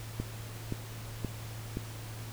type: click train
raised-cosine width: 3 ms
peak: -20 dBFS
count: 4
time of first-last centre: 0.2-1.771 s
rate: 1.91 Hz
effects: added 111 Hz sine -41 dBFS peak until 2.32 s + pink hiss -47 dBFS RMS until 2.32 s